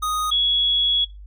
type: tone pair in turn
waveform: square / sine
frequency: 1244.5 / 3356 Hz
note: D#6 / G#7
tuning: 0 / +17 cents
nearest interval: octave + perfect fourth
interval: 1717 cents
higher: second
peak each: -22 / -16 dBFS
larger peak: second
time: 0.02-0.31 / 0.31-1.05 s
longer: second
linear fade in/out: 10 ms
effects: noise-tail reverb RT60 0.2 s tail -19 dB re dry + added 50 Hz sine -37 dBFS peak until 1.26 s